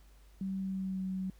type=tone with pitch glide; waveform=sine; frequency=191.8 to 188.18 Hz; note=G3 to F#3; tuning=-37 to +30 cents; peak=-33 dBFS; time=0.41-1.3 s; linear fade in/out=2 ms; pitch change=-33 cents; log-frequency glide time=0.58-1.06 s; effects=added 50 Hz sine -56 dBFS peak until 1.39 s + pink hiss -67 dBFS RMS until 1.39 s